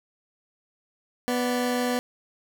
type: tone pair together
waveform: 20% pulse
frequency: 246.9 / 587.3 Hz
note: B3 / D5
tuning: 0 / 0 cents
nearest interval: octave + minor third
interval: 1500 cents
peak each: -19 / -29 dBFS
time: 1.28-1.99 s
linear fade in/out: 0 ms
effects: none